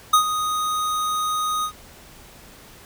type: tone with ADSR envelope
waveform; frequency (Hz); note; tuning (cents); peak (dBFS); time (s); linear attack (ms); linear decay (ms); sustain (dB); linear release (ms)
square; 1245; D#6; +1; -11; 0.13-1.72; 8; 93; -11; 82
effects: pink hiss -46 dBFS RMS until 2.85 s